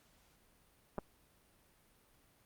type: clicks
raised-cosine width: 1 ms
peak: -25 dBFS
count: 2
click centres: 0.982 / 0.987 s
effects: pink hiss -69 dBFS RMS until 2.45 s + Opus 48 kbps

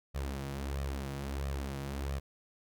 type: tone with flanger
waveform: sawtooth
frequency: 68.8 Hz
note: C#2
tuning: 12 cents flat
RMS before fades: -37 dBFS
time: 0.14-2.2 s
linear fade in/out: 20 ms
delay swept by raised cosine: 1.6 to 6.4 ms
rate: 1.5 Hz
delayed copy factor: +0.65
effects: none

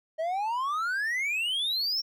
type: exponential sweep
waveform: triangle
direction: up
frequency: 622.3 to 5570 Hz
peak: -25 dBFS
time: 0.18-2.02 s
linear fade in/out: 20 ms
effects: none

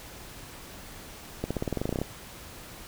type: accelerating click train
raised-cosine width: 2 ms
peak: -15 dBFS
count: 14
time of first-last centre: 1.44-2.016 s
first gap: 66 ms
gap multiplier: 0.93
effects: pink hiss -45 dBFS RMS until 2.87 s

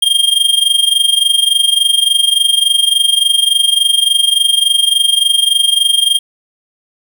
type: tone with amplitude modulation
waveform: square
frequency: 3214 Hz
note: G7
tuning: 43 cents sharp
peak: -6 dBFS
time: 0.02-6.19 s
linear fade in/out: 5 ms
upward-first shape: sine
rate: 23.5 Hz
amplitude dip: 80%
effects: none

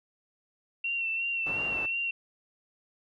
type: tone with vibrato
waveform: sine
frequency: 2719 Hz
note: F7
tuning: 47 cents flat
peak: -28 dBFS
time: 0.84-2.11 s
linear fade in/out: 5 ms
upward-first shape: sine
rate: 2.8 Hz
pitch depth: 35 cents each way
type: low-pass noise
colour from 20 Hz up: white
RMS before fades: -41 dBFS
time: 1.46-1.86 s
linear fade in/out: 5 ms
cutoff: 990 Hz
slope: 12 dB/octave
effects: none

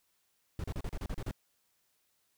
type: noise bursts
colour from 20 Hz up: brown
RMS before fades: -36 dBFS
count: 9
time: 0.59-1.312 s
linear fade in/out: 2 ms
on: 50 ms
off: 34 ms
effects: white hiss -75 dBFS RMS until 2.37 s

